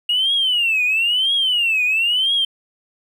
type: tone with vibrato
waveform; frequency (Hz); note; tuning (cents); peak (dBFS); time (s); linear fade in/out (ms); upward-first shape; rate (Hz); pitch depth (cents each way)
triangle; 2851; F7; +35; -12; 0.09-2.45; 5; triangle; 1; 270
effects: tanh soft clip ceiling -12 dBFS